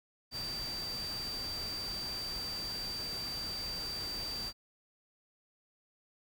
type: tone in noise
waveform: sine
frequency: 4667 Hz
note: D8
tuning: 12 cents flat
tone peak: -37 dBFS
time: 0.31-4.53 s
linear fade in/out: 50 ms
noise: pink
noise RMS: -45 dBFS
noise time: 0.31-4.53 s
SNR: +5 dB
effects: none